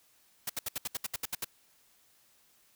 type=noise bursts; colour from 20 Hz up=white; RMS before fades=-34 dBFS; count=11; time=0.47-1.446 s; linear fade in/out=5 ms; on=26 ms; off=69 ms; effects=white hiss -66 dBFS RMS until 2.75 s